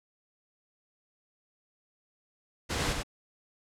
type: noise with echo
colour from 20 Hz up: pink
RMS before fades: -31 dBFS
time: 2.69-2.94 s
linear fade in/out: 20 ms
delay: 94 ms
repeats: 1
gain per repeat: -3 dB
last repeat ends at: 3.034 s
effects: low-pass 8000 Hz 12 dB/octave